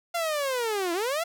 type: linear two-way sweep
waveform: sawtooth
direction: down then up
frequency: 696 to 330.4 to 696 Hz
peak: -22 dBFS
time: 0.14-1.24 s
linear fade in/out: 10 ms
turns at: 0.93 s
effects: none